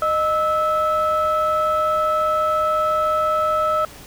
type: tone pair together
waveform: sine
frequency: 616.8 / 1307 Hz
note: D#5 / E6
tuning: -15 / -15 cents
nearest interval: octave + minor second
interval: 1300 cents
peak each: -19 / -17 dBFS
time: 0.02-3.85 s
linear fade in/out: 2 ms
effects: tanh soft clip ceiling -12 dBFS + pink hiss -41 dBFS RMS until 4.06 s